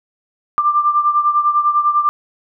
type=beating tone pair; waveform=sine; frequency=1185 / 1195 Hz; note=D6 / D6; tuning=+15 / +30 cents; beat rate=10 Hz; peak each=-13 / -18 dBFS; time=0.58-2.09 s; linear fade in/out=0 ms; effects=none